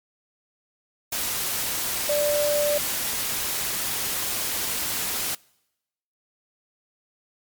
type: tone in noise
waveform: sine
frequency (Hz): 587.3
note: D5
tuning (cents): 0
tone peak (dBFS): -20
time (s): 2.09-2.78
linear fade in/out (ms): 5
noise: white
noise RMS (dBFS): -27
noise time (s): 1.12-5.35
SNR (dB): +4
effects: noise-tail reverb RT60 0.9 s tail -26 dB re dry + MP3 96 kbps